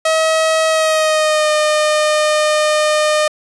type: tone with pitch glide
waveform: sawtooth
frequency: 639 to 609.1 Hz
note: D#5 to D#5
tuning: +46 to -37 cents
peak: -8 dBFS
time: 0.05-3.28 s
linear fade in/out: 5 ms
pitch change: -83 cents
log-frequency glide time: 0.68-1.51 s
effects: resampled to 24000 Hz + 8-bit